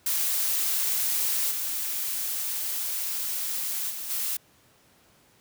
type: noise with level steps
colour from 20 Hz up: blue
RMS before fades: -26 / -30 / -35 / -29 dBFS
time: 0.06-4.37 s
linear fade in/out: 5 ms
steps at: 1.5 / 3.89 / 4.09 s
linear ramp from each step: 20 ms
effects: pink hiss -60 dBFS RMS until 5.4 s + high-pass 80 Hz 12 dB/octave